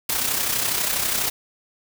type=noise with amplitude modulation; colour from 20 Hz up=white; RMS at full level=-21 dBFS; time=0.09-1.3 s; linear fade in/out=5 ms; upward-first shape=sine; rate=32.2 Hz; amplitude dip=50%; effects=none